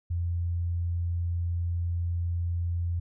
sine tone, 86.1 Hz, F2, 24 cents flat, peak -26 dBFS, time 0.1-3 s, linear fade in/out 10 ms, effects none

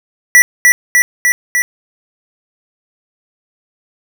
square tone with echo, 1957 Hz, B6, 16 cents flat, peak -3 dBFS, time 0.35-0.42 s, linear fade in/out 0 ms, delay 300 ms, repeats 4, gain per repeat -2 dB, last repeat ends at 1.62 s, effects none

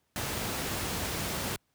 pink noise, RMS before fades -33 dBFS, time 0.16-1.56 s, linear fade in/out 0 ms, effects pink hiss -75 dBFS RMS until 1.74 s + high-pass 60 Hz 12 dB/octave

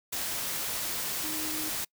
sine tone in noise, 311.1 Hz, D#4, in tune, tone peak -38 dBFS, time 1.23-1.7 s, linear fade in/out 10 ms, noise white, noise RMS -33 dBFS, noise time 0.12-1.85 s, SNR -8 dB, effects noise-tail reverb RT60 0.1 s tail -26 dB re dry

